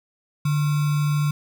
sine tone with sample-and-hold, 147.8 Hz, D3, 11 cents sharp, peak -18 dBFS, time 0.45-1.31 s, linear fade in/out 5 ms, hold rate 1225 Hz, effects none

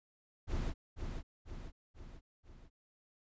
brown noise with echo, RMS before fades -35 dBFS, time 0.47-0.74 s, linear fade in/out 50 ms, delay 490 ms, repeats 4, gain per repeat -5 dB, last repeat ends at 2.7 s, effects resampled to 16000 Hz

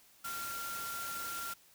sine tone in noise, 1380 Hz, F6, 21 cents flat, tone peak -40 dBFS, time 0.24-1.54 s, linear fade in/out 10 ms, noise white, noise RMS -43 dBFS, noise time 0.24-1.54 s, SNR 0 dB, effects white hiss -63 dBFS RMS until 1.74 s

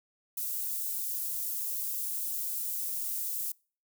white high-pass noise, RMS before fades -34 dBFS, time 0.37-3.52 s, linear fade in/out 5 ms, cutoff 11000 Hz, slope 12 dB/octave, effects noise-tail reverb RT60 0.4 s tail -26 dB re dry

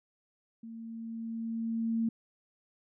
sine tone with level ramp, 227.3 Hz, A#3, 43 cents flat, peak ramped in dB -42 to -26 dBFS, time 0.63-2.09 s, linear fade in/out 5 ms, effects none

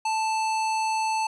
square tone, 880 Hz, A5, in tune, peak -24 dBFS, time 0.05-1.27 s, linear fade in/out 5 ms, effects resampled to 22050 Hz

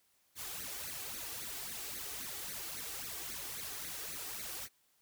white noise with flanger, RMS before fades -43 dBFS, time 0.35-4.69 s, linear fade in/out 50 ms, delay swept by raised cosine 0.47 to 2.67 ms, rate 3.7 Hz, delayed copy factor +0.8, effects white hiss -73 dBFS RMS until 5.01 s

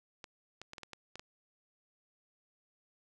clicks, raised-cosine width 0.2 ms, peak -28 dBFS, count 8, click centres 0.242 / 0.616 / 0.734 / 0.782 / 0.833 / 0.933 / 1.156 / 1.195 s, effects none

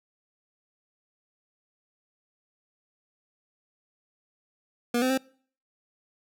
25% pulse tone with pitch steps, 239.8 / 257.4 / 264 Hz, A#3 / C4 / C4, +49 / -28 / +16 cents, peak -19 dBFS, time 4.94-5.177 s, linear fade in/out 5 ms, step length 79 ms, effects noise-tail reverb RT60 0.5 s tail -24 dB re dry

